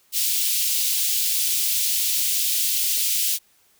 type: high-pass noise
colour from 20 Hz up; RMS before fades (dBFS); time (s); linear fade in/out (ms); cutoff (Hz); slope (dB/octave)
white; -22; 0.12-3.39; 50; 2800; 24
effects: white hiss -60 dBFS RMS until 3.79 s